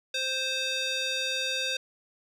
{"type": "tone with band-pass filter", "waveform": "square", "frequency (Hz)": 523.3, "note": "C5", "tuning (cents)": 0, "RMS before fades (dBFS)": -30, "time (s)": [0.14, 1.77], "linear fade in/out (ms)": 5, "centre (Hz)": 3700, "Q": 2, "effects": []}